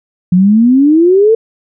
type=exponential sweep; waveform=sine; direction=up; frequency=174.61 to 460 Hz; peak=-4 dBFS; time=0.32-1.35 s; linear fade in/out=5 ms; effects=none